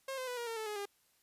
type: tone with pitch steps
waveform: sawtooth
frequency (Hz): 536 / 514.8 / 494.4 / 474.8 / 456 / 437.9 / 420.5 / 403.9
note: C5 / C5 / B4 / A#4 / A#4 / A4 / G#4 / G#4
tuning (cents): +42 / -28 / +2 / +32 / -38 / -8 / +22 / -48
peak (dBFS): -34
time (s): 0.08-0.856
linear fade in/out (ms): 5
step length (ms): 97
effects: white hiss -72 dBFS RMS until 1.22 s + resampled to 32000 Hz